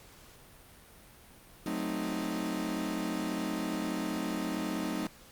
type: chord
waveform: 40% pulse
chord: F# diminished seventh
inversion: none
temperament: equal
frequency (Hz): 185 / 220 / 261.6 / 311.1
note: F#3 / A3 / C4 / Eb4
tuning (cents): 0 / 0 / 0 / 0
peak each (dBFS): -38 / -37 / -38 / -35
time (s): 1.66-5.07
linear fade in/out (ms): 2
effects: pink hiss -55 dBFS RMS until 5.31 s + Opus 48 kbps